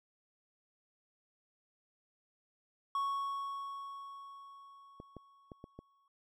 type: tone with exponential decay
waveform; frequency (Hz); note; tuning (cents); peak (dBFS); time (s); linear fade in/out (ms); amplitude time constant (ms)
triangle; 1108.7; C#6; 0; -29; 2.95-6.08; 2; 680
type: clicks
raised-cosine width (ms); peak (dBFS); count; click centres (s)
2; -33; 5; 5.001 / 5.167 / 5.518 / 5.641 / 5.79
effects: none